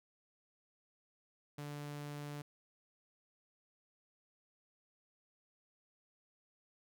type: tone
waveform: sawtooth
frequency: 146.1 Hz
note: D3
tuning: 9 cents flat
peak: -39 dBFS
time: 1.58-2.42 s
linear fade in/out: 5 ms
effects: none